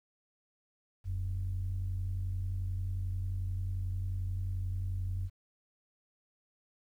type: tone pair together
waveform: sine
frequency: 41.2 / 92.5 Hz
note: E1 / F#2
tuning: 0 / 0 cents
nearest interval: octave + major second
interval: 1400 cents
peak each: -36 / -32 dBFS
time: 1.04-5.3 s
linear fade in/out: 50 ms
effects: tanh soft clip ceiling -27 dBFS + 11-bit